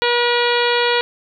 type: harmonic tone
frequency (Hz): 480.7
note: B4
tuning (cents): -47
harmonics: 1 / 2 / 3 / 4 / 5 / 6 / 7 / 8 / 9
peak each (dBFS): -18 / -21 / -23 / -24 / -25 / -26 / -26 / -27 / -28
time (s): 0.02-1.01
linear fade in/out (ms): 0
effects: none